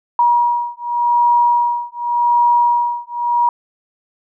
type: beating tone pair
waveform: sine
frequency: 956 / 956.87 Hz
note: A#5 / A#5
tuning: +43 / +45 cents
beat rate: 0.87 Hz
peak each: -15 dBFS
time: 0.19-3.49 s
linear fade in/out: 2 ms
effects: none